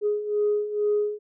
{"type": "beating tone pair", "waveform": "sine", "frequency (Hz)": [415.3, 417.5], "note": ["G#4", "G#4"], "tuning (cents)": [0, 9], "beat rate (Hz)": 2.2, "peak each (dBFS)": [-27, -22], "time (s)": [0.01, 1.19], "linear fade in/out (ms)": 50, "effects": ["tanh soft clip ceiling -15 dBFS"]}